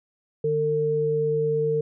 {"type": "tone pair together", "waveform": "sine", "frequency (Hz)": [150.7, 451.6], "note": ["D3", "A4"], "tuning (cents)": [45, 45], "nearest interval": "octave + perfect fifth", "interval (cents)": 1900, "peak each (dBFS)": [-28, -21], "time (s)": [0.44, 1.81], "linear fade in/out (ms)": 5, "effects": []}